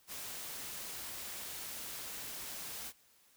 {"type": "noise", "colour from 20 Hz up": "white", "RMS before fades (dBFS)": -44, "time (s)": [0.07, 2.93], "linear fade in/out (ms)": 50, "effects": ["white hiss -67 dBFS RMS until 3.36 s"]}